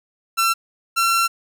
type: tone pair in turn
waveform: sawtooth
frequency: 1349 / 1356.8 Hz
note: E6 / E6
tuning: +40 / +50 cents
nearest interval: unison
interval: 10 cents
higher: second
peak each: -12 dBFS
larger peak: neither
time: 0.37-0.54 / 0.96-1.28 s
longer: second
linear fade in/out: 20 ms
effects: none